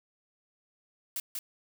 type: noise with echo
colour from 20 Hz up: blue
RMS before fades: -34 dBFS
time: 1.16-1.2 s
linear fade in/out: 2 ms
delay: 190 ms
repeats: 1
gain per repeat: -2 dB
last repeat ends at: 1.39 s
effects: none